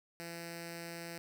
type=tone with notch filter; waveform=5% pulse; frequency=169.1 Hz; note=E3; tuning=44 cents sharp; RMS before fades=-45 dBFS; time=0.2-1.18 s; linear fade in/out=0 ms; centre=1100 Hz; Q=1; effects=none